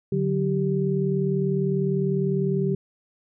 sine tone cluster, 145.1 / 185.1 / 391.7 Hz, D3 / F#3 / G4, -21 / +1 / -1 cents, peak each -25 dBFS, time 0.12-2.75 s, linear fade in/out 5 ms, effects none

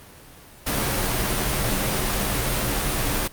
pink noise with comb filter, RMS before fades -23 dBFS, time 0.66-3.28 s, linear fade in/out 10 ms, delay 12 ms, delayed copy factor -0.55, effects pink hiss -46 dBFS RMS until 3.32 s + Opus 32 kbps

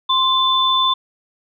sine tone pair together, 1046.5 / 3520 Hz, C6 / A7, 0 / 0 cents, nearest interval octave + major sixth, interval 2100 cents, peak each -16 dBFS, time 0.09-0.94 s, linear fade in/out 10 ms, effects none

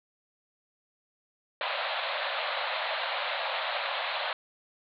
pink band-pass noise, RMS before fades -32 dBFS, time 1.61-4.33 s, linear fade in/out 2 ms, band 530 to 4200 Hz, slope 96 dB/octave, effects none

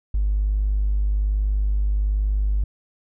triangle tone with tanh clipping, 50.6 Hz, G#1, 44 cents flat, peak -17 dBFS, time 0.14-2.64 s, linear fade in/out 5 ms, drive 1 dB, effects none

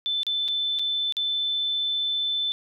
sine tone with dropouts, 3525 Hz, A7, 2 cents sharp, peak -23 dBFS, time 0.06-2.52 s, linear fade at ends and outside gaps 0 ms, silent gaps 0.232-0.267 / 0.48-0.485 / 0.788-0.794 / 1.124-1.168 s, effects none

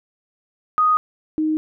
sine tone pair in turn, 1244.5 / 311.1 Hz, D#6 / D#4, 0 / 0 cents, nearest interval 2 octaves, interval 2400 cents, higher first, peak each -13 / -17 dBFS, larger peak first, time 0.78-0.97 / 1.38-1.57 s, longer neither, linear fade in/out 0 ms, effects none

